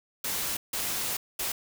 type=noise bursts at uneven times; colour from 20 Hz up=white; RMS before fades=-31 dBFS; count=3; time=0.24-0.57 / 0.73-1.17 / 1.39-1.52 s; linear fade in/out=5 ms; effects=none